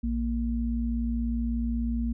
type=tone pair together; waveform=sine; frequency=58.23 / 233.1 Hz; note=A#1 / A#3; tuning=-1 / 0 cents; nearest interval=2 octaves; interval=2401 cents; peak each=-28 dBFS; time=0.03-2.13 s; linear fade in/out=10 ms; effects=none